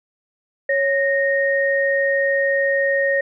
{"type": "tone pair together", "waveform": "sine", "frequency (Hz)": [552, 1856.7], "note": ["C#5", "A#6"], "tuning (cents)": [-7, -7], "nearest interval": "octave + major sixth", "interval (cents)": 2100, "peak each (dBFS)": [-18, -19], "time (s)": [0.69, 3.21], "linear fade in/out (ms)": 5, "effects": []}